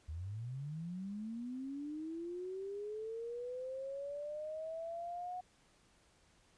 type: linear sweep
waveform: sine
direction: up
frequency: 73.42 to 733 Hz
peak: -40 dBFS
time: 0.08-5.41 s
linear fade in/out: 10 ms
effects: pink hiss -69 dBFS RMS until 6.57 s + resampled to 22050 Hz